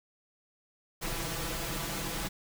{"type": "noise with comb filter", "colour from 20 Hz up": "pink", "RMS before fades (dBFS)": -35, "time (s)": [1.01, 2.29], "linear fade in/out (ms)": 20, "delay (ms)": 6, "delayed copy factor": 0.95, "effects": []}